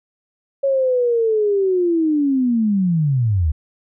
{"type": "linear sweep", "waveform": "sine", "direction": "down", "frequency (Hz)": [554.4, 70.6], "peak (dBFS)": -14, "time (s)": [0.63, 3.52], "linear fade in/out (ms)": 10, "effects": []}